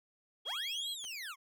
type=tone; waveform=sine; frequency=3282 Hz; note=G#7; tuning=21 cents flat; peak=-37 dBFS; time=0.45-0.95 s; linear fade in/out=20 ms
type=linear two-way sweep; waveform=25% pulse; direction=up then down; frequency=340 to 4186 to 1009 Hz; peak=-37 dBFS; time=0.45-1.36 s; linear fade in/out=50 ms; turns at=0.9 s
type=clicks; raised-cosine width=0.2 ms; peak=-35 dBFS; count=2; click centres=1.041 / 1.049 s
effects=none